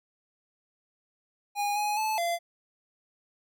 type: tone with pitch steps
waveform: square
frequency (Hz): 819 / 835 / 868 / 686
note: G#5 / G#5 / A5 / F5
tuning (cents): -24 / +9 / -24 / -31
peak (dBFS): -27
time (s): 1.55-2.39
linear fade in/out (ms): 50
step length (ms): 210
effects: none